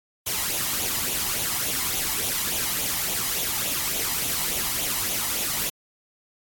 white noise with flanger, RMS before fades -26 dBFS, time 0.26-5.7 s, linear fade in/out 10 ms, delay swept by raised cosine 0.29 to 1.02 ms, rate 3.5 Hz, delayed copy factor +0.55, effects AAC 64 kbps

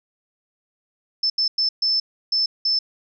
sine tone bursts at uneven times, 5274 Hz, E8, in tune, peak -17 dBFS, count 6, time 1.23-1.3 / 1.38-1.48 / 1.58-1.69 / 1.82-2 / 2.32-2.46 / 2.65-2.79 s, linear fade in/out 5 ms, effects none

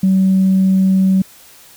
sine tone, 190 Hz, F#3, 46 cents sharp, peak -8 dBFS, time 0.03-1.22 s, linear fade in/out 5 ms, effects tanh soft clip ceiling -5 dBFS + white hiss -43 dBFS RMS until 1.76 s

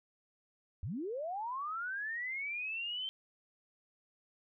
sine linear sweep, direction up, 70.5 to 3129 Hz, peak -36 dBFS, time 0.83-3.09 s, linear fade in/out 0 ms, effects none

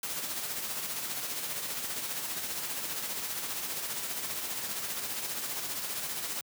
white noise with tremolo, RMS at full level -34 dBFS, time 0.03-6.41 s, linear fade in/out 2 ms, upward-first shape sine, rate 15 Hz, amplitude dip 40%, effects high-pass 100 Hz 12 dB/octave

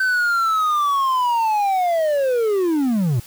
triangle linear sweep, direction down, 1541 to 108.2 Hz, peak -14 dBFS, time 0-3.2 s, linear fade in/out 5 ms, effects white hiss -43 dBFS RMS until 3.26 s

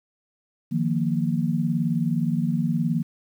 sine chord, Eb suspended second, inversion none, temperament equal, 155.56 / 174.61 / 233.1 Hz, Eb3 / F3 / Bb3, 0 / 0 / 0 cents, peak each -25 dBFS, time 0.71-3.03 s, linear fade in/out 20 ms, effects 9-bit

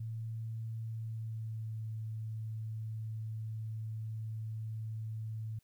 sine tone with pitch glide, 112.4 to 110.21 Hz, A2 to A2, +37 to +3 cents, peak -37 dBFS, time 0-5.59 s, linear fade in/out 5 ms, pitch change -34 cents, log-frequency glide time 0.89-1.82 s, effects white hiss -75 dBFS RMS until 5.63 s

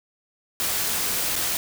white noise with dropouts, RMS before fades -25 dBFS, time 0.6-1.57 s, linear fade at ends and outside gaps 0 ms, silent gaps 1.356-1.362 s, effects none

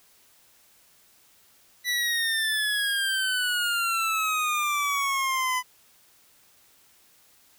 25% pulse exponential sweep, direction down, 1975 to 1000 Hz, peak -20 dBFS, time 1.84-5.63 s, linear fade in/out 50 ms, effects white hiss -59 dBFS RMS until 7.58 s

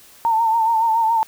sine tone with vibrato, 904 Hz, A5, 47 cents sharp, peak -14 dBFS, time 0.25-1.23 s, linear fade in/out 0 ms, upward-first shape sine, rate 7.1 Hz, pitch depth 53 cents each way, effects white hiss -47 dBFS RMS until 1.27 s

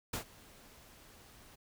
pink noise with ADSR envelope, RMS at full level -36 dBFS, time 0.13-1.56 s, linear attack 7 ms, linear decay 100 ms, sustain -22 dB, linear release 15 ms, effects none

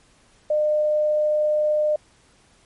sine tone, 605 Hz, D#5, 49 cents flat, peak -17 dBFS, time 0.5-1.96 s, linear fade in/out 5 ms, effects pink hiss -57 dBFS RMS until 2.65 s + MP3 48 kbps

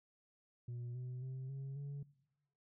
sine tone with pitch steps, 120.8 / 125.71 / 130.82 / 136.14 / 141.68 Hz, B2 / B2 / C3 / C#3 / C#3, -38 / +31 / 0 / -31 / +38 cents, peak -39 dBFS, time 0.68-2.03 s, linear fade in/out 5 ms, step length 270 ms, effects noise-tail reverb RT60 1.0 s tail -22 dB re dry + tanh soft clip ceiling -41 dBFS

